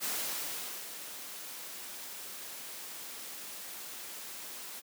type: noise with ADSR envelope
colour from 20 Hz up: white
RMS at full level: -34 dBFS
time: 0-4.82 s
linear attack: 39 ms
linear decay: 830 ms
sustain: -10 dB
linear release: 38 ms
effects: high-pass 200 Hz 12 dB/octave